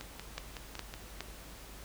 two click trains, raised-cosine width 0.2 ms, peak -20 / -24 dBFS, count 3 / 6, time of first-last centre 0.38-1.206 / 0.01-0.939 s, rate 2.42 / 5.38 Hz, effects added 50 Hz sine -50 dBFS peak until 1.84 s + pink hiss -51 dBFS RMS until 1.84 s

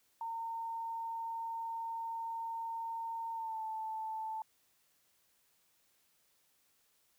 sine tone with pitch glide, 913 to 880.4 Hz, A#5 to A5, -36 to +1 cents, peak -37 dBFS, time 0.21-4.42 s, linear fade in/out 2 ms, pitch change -63 cents, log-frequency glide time 3.33-3.62 s, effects white hiss -73 dBFS RMS until 7.18 s

